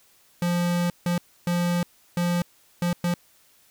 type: tone bursts at uneven times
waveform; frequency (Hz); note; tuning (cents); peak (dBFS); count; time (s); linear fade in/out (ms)
square; 174.61; F3; 0; -22; 6; 0.42-0.9 / 1.06-1.18 / 1.47-1.83 / 2.17-2.42 / 2.82-2.93 / 3.04-3.14; 2
effects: white hiss -59 dBFS RMS until 3.7 s